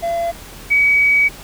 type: tone pair in turn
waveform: triangle / sine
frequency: 680 / 2270 Hz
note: F5 / C#7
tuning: -46 / +41 cents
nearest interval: octave + major sixth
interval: 2087 cents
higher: second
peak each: -15 / -10 dBFS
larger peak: second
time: 0.02-0.32 / 0.7-1.29 s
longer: second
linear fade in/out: 20 ms
effects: added 42 Hz sine -41 dBFS peak until 1.43 s + pink hiss -37 dBFS RMS until 1.43 s